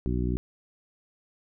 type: harmonic tone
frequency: 61.1 Hz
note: B1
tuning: 18 cents flat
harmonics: 1 / 2 / 3 / 4 / 5 / 6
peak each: -28 / -31 / -33 / -34 / -35 / -36 dBFS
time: 0.06-0.37 s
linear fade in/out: 0 ms
effects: none